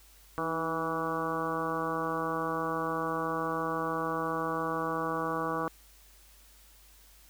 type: harmonic tone with a mistuned harmonic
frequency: 163 Hz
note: E3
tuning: 19 cents flat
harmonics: 1 / 2 / 3 / 4 / 5 / 6 / 7 / 8 / 9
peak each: -41 / -37 / -36 / -40 / -40 / -40 / -34 / -43 / -41 dBFS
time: 0.38-5.68 s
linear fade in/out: 0 ms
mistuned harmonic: 2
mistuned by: -41 cents
effects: added 50 Hz sine -58 dBFS peak until 7.29 s + white hiss -59 dBFS RMS until 7.29 s